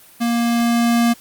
square tone with level ramp, 235 Hz, A#3, 14 cents sharp, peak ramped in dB -17 to -13 dBFS, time 0.2-1.14 s, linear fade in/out 20 ms, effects white hiss -46 dBFS RMS until 1.2 s + Opus 32 kbps

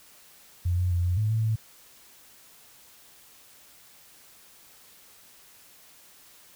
sine tone with pitch steps, 87.9 / 90.3 / 87.4 / 89.1 / 107.2 / 111.1 / 110.4 Hz, F2 / F#2 / F2 / F2 / A2 / A2 / A2, +12 / -42 / +2 / +35 / -45 / +17 / +6 cents, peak -22 dBFS, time 0.65-1.56 s, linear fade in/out 10 ms, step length 130 ms, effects white hiss -54 dBFS RMS until 6.55 s

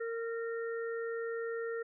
harmonic tone, 460 Hz, A#4, 23 cents flat, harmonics 1 / 3 / 4, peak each -35 / -45 / -46 dBFS, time 0-1.83 s, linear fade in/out 10 ms, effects none

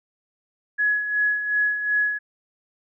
sine tone with tremolo, 1685 Hz, G#6, 25 cents sharp, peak -17 dBFS, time 0.78-2.19 s, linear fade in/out 20 ms, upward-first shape sine, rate 2.7 Hz, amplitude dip 60%, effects none

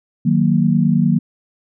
sine chord, D# minor, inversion none, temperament equal, 155.56 / 185 / 233.1 Hz, D#3 / F#3 / A#3, 0 / 0 / 0 cents, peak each -16 dBFS, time 0.25-1.19 s, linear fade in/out 10 ms, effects none

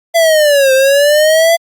square linear two-way sweep, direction down then up, 678 to 522 to 678 Hz, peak -7 dBFS, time 0.14-1.57 s, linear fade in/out 20 ms, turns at 0.73 s, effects Opus 48 kbps

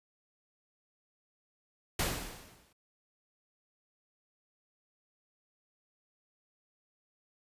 pink noise with exponential decay, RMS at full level -29 dBFS, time 1.99-2.73 s, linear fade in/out 5 ms, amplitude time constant 160 ms, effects resampled to 32000 Hz

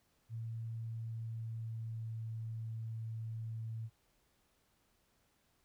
sine tone with pitch glide, 113.8 to 112.36 Hz, A#2 to A2, -41 to +37 cents, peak -39 dBFS, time 0.29-3.9 s, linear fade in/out 50 ms, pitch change -22 cents, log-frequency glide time 0.71-2.36 s, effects pink hiss -75 dBFS RMS until 5.64 s

